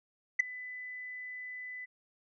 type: tone with ADSR envelope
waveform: sine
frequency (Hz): 2000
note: B6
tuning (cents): +21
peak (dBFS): -17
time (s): 0.39-1.86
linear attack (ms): 11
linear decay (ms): 7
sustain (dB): -23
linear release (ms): 20
effects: tanh soft clip ceiling -18 dBFS